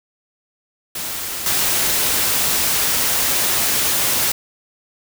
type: noise with level steps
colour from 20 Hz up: white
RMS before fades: -26 / -18 dBFS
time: 0.95-4.32 s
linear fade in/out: 5 ms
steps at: 1.46 s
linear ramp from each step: 2 ms
effects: none